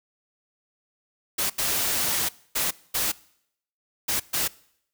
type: noise bursts at uneven times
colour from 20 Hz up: white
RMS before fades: -25 dBFS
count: 6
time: 1.38-1.5 / 1.58-2.29 / 2.55-2.71 / 2.94-3.12 / 4.08-4.2 / 4.33-4.48 s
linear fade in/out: 10 ms
effects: noise-tail reverb RT60 0.7 s tail -22 dB re dry